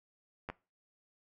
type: clicks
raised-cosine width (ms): 0.5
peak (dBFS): -24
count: 2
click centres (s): 0.489 / 0.5
effects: noise-tail reverb RT60 0.3 s tail -21 dB re dry